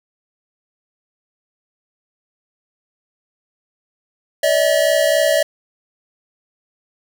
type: tone pair together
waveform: square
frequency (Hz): 577.4 / 641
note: D5 / E5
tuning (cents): -30 / -49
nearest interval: major second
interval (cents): 181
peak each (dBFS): -17 / -16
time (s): 4.43-5.43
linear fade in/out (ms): 5
effects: none